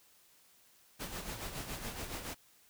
pink noise with tremolo, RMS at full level -40 dBFS, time 0.99-2.35 s, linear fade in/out 20 ms, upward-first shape sine, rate 7.1 Hz, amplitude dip 55%, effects white hiss -65 dBFS RMS until 2.69 s

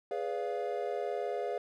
triangle chord, G# diminished seventh, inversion none, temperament equal with one note detuned, 415.3 / 493.9 / 573.6 / 698.5 Hz, G#4 / B4 / D5 / F5, 0 / 0 / -41 / 0 cents, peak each -35 / -36 / -37 / -36 dBFS, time 0.11-1.58 s, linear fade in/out 2 ms, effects none

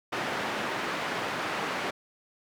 white band-pass noise, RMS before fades -32 dBFS, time 0.12-1.91 s, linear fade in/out 10 ms, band 160 to 1800 Hz, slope 12 dB/octave, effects none

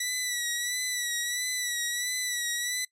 10% pulse tone with vibrato, 1954 Hz, B6, 19 cents flat, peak -19 dBFS, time 0-2.85 s, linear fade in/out 5 ms, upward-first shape sine, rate 1.5 Hz, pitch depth 47 cents each way, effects noise-tail reverb RT60 0.1 s tail -21 dB re dry + low-pass 11000 Hz 12 dB/octave

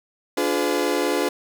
35% pulse chord, D diminished seventh, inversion none, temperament just, 293.7 / 352.4 / 422.9 / 507.5 Hz, D4 / F4 / Ab4 / Cb5, 0 / +16 / +31 / +47 cents, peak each -24 dBFS, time 0.37-1.29 s, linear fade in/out 5 ms, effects none

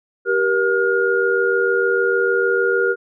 sine tone cluster, 388.4 / 475 / 1425 Hz, G4 / A#4 / F6, -16 / +33 / +34 cents, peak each -19 dBFS, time 0.25-2.96 s, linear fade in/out 50 ms, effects none

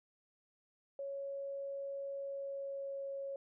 sine tone with pitch glide, 554.4 to 550.6 Hz, C#5 to C#5, 0 to -12 cents, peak -39 dBFS, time 0.99-3.36 s, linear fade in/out 2 ms, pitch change -12 cents, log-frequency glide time 2.17-3.11 s, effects none

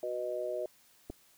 sine chord, B major, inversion second, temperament just, 370.4 / 493.9 / 617.4 Hz, F#4 / B4 / D#5, +2 / 0 / -14 cents, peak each -39 / -39 / -35 dBFS, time 0.03-0.66 s, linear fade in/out 2 ms
clicks, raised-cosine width 2 ms, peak -29 dBFS, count 2, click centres 1.099 / 1.102 s
effects white hiss -64 dBFS RMS until 1.37 s

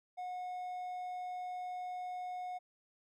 triangle tone, 727 Hz, F#5, 31 cents flat, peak -37 dBFS, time 0.17-2.59 s, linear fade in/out 20 ms, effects none

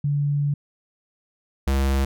sine / square tone pair in turn, 144.1 / 67.75 Hz, D3 / C#2, -33 / -39 cents, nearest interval octave + minor second, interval 1306 cents, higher first, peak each -19 dBFS, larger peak neither, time 0.04-0.54 / 1.67-2.05 s, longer first, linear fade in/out 5 ms, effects none

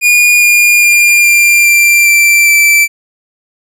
45% pulse tone with pitch steps, 2438 / 2420 / 2402 / 2384 / 2366 / 2348 / 2331 Hz, D#7 / D#7 / D7 / D7 / D7 / D7 / D7, -36 / -49 / +38 / +25 / +12 / -1 / -14 cents, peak -4 dBFS, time 0.01-2.88 s, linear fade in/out 50 ms, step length 410 ms, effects none

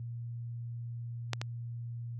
clicks, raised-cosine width 0.2 ms, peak -14 / -18 dBFS, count 2, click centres 1.333 / 1.415 s, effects added 118 Hz sine -37 dBFS peak until 2.19 s + high-pass 60 Hz 12 dB/octave

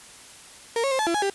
35% pulse tone with pitch steps, 463.3 / 547 / 528 / 864 / 338.1 / 833 / 395.6 Hz, A#4 / C#5 / C5 / A5 / E4 / G#5 / G4, -11 / -23 / +16 / -32 / +44 / +5 / +16 cents, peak -20 dBFS, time 0.76-1.299 s, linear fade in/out 2 ms, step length 77 ms, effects white hiss -46 dBFS RMS until 1.34 s + resampled to 24000 Hz

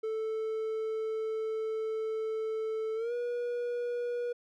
triangle tone with pitch glide, 440 to 482.6 Hz, A4 to B4, 0 to -40 cents, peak -29 dBFS, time 0.03-4.33 s, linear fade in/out 10 ms, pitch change +160 cents, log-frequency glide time 2.95-3.13 s, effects none

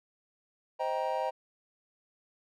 triangle chord, C minor seventh, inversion none, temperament just, 523.3 / 627.9 / 784.9 / 941.9 Hz, C5 / Eb5 / G5 / Bb5, 0 / +16 / +2 / +18 cents, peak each -33 dBFS, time 0.79-1.31 s, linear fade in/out 20 ms, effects none

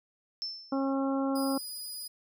sine tone with exponential decay, 5310 Hz, E8, 12 cents sharp, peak -30 dBFS, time 0.42-0.93 s, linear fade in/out 0 ms, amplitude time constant 110 ms
harmonic tone, 271.3 Hz, C#4, 37 cents flat, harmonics 1 / 2 / 3 / 4 / 5, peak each -28 / -34 / -38 / -40 / -42 dBFS, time 0.72-1.58 s, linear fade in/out 5 ms
20% pulse tone, 4944 Hz, D#8, 12 cents flat, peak -32 dBFS, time 1.35-2.08 s, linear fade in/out 10 ms
effects none

